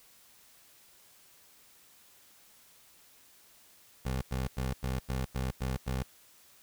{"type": "tone bursts", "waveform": "20% pulse", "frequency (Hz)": 64.9, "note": "C2", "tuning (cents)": -13, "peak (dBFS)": -26, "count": 8, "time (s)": [4.05, 6.033], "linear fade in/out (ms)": 10, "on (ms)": 170, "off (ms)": 89, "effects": ["white hiss -60 dBFS RMS until 6.62 s"]}